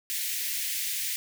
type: high-pass noise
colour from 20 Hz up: white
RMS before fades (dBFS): -31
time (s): 0.1-1.16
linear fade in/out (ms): 0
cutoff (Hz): 1800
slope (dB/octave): 48
effects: none